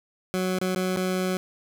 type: tone with dropouts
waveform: 20% pulse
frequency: 185 Hz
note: F#3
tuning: in tune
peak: -19 dBFS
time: 0.34-1.37 s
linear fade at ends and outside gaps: 0 ms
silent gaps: 0.587-0.614 / 0.748-0.76 / 0.962-0.971 s
effects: none